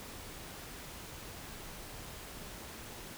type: silence
effects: pink hiss -47 dBFS RMS until 3.17 s